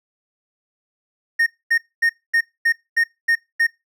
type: tone bursts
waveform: triangle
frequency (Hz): 1845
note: A#6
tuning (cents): -18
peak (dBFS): -12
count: 8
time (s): 1.39-3.67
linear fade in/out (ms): 10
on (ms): 75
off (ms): 240
effects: noise-tail reverb RT60 0.2 s tail -20 dB re dry